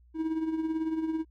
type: tone with tremolo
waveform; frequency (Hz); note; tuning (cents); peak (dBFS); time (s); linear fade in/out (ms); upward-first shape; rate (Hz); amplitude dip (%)
triangle; 319.7; D#4; +47; -23; 0.14-1.25; 50; triangle; 18; 65
effects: added 60 Hz sine -56 dBFS peak until 1.3 s